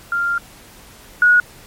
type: tone pair in turn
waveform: sine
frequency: 1394 / 1454.4 Hz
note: F6 / F#6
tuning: -4 / -30 cents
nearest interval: minor second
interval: 74 cents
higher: second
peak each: -16 / -8 dBFS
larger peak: second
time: 0.12-0.38 / 1.22-1.4 s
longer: first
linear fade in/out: 2 ms
effects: pink hiss -43 dBFS RMS until 1.66 s + MP3 64 kbps